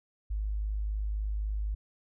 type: tone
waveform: sine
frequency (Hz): 51.91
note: G#1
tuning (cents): 0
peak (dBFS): -29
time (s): 0.3-1.75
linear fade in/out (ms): 10
effects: none